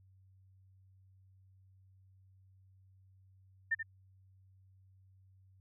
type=tone with echo; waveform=sine; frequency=1800 Hz; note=A6; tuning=39 cents sharp; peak=-28 dBFS; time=3.71-3.75 s; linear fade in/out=10 ms; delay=80 ms; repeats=1; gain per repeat=-8 dB; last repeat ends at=3.83 s; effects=added 95 Hz sine -61 dBFS peak until 5.6 s